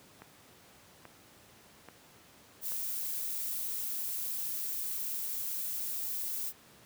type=click train; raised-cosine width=0.5 ms; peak=-32 dBFS; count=4; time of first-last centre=0.22-2.72 s; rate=1.2 Hz
type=noise; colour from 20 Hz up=violet; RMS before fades=-36 dBFS; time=2.61-6.53 s; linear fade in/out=50 ms
effects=pink hiss -58 dBFS RMS until 6.85 s + high-pass 100 Hz 12 dB/octave